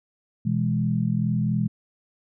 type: chord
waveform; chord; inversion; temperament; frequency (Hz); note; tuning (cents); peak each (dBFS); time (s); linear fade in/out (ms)
sine; E major; second; equal; 123.47 / 164.81 / 207.7; B2 / E3 / G#3; 0 / 0 / 0; -25; 0.45-1.68; 10
effects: none